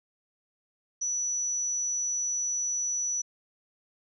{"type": "tone", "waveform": "sine", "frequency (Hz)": 5920, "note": "F#8", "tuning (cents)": 0, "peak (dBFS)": -27, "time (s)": [1.01, 3.22], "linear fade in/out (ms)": 10, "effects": []}